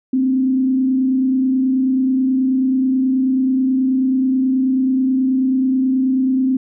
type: tone with frequency modulation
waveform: sine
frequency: 261 Hz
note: C4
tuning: 4 cents flat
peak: -13 dBFS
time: 0.13-6.57 s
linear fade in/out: 5 ms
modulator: 29.3 Hz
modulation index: 0.34
effects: none